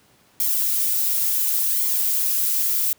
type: noise with flanger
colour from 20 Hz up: violet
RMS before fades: -21 dBFS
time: 0.4-2.93 s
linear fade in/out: 2 ms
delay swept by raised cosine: 0.9 to 5.3 ms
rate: 0.7 Hz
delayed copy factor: +0.6
effects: pink hiss -57 dBFS RMS until 2.98 s + high-pass 100 Hz 12 dB/octave